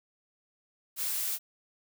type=noise; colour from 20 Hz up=blue; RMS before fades=-32 dBFS; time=0.96-1.39 s; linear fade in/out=50 ms; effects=none